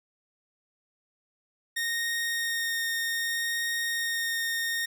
sawtooth tone with vibrato, 1850 Hz, A#6, 14 cents flat, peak -24 dBFS, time 1.76-4.86 s, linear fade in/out 10 ms, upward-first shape sine, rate 0.64 Hz, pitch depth 8 cents each way, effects none

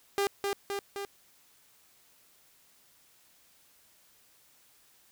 sawtooth tone with echo, 400 Hz, G4, 35 cents sharp, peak -22 dBFS, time 0.18-0.27 s, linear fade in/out 0 ms, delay 260 ms, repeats 3, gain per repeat -3 dB, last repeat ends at 1.05 s, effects white hiss -63 dBFS RMS until 5.11 s

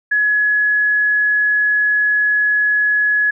sine tone, 1690 Hz, G#6, 30 cents sharp, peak -12 dBFS, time 0.11-3.31 s, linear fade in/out 10 ms, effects none

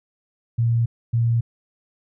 sine tone pair in turn, 116.6 / 116.6 Hz, A#2 / A#2, +1 / +1 cents, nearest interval unison, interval 0 cents, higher neither, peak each -16 dBFS, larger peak neither, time 0.58-0.86 / 1.13-1.41 s, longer neither, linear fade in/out 10 ms, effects none

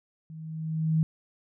sine tone with level ramp, 158.9 Hz, D#3, 37 cents sharp, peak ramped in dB -40 to -19 dBFS, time 0.3-1.03 s, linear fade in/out 0 ms, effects none

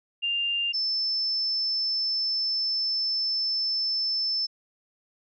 sine tone pair in turn, 2797 / 5280 Hz, F7 / E8, +2 / +2 cents, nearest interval major seventh, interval 1100 cents, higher second, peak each -24 dBFS, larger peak neither, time 0.22-0.73 / 0.73-4.47 s, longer second, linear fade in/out 20 ms, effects none

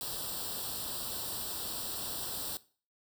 white noise with comb filter, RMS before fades -38 dBFS, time 0.01-2.57 s, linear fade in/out 0 ms, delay 0.23 ms, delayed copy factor +0.85, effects noise-tail reverb RT60 0.4 s tail -19 dB re dry

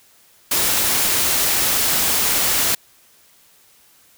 white noise, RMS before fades -18 dBFS, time 0.51-2.75 s, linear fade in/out 5 ms, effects white hiss -53 dBFS RMS until 4.17 s

